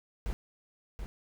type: noise with echo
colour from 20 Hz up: brown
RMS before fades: -33 dBFS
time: 0.26-0.33 s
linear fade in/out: 0 ms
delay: 730 ms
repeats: 1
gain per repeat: -6 dB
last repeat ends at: 1.06 s
effects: none